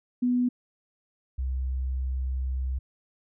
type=tone pair in turn; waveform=sine; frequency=246.9 / 64.79 Hz; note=B3 / C2; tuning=0 / -16 cents; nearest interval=octave + major seventh; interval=2316 cents; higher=first; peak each=-21 / -26 dBFS; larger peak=first; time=0.22-0.49 / 1.38-2.79 s; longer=second; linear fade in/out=10 ms; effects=none